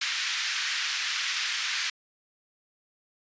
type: band-pass noise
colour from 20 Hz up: pink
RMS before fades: -30 dBFS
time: 0.01-1.9 s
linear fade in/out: 5 ms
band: 1600 to 6000 Hz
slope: 24 dB/octave
effects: resampled to 16000 Hz